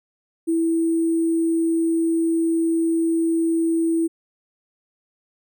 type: tone with sample-and-hold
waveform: sine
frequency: 329.5 Hz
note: E4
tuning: 1 cent flat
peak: -17 dBFS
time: 0.47-4.08 s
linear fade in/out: 20 ms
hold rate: 8820 Hz
effects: none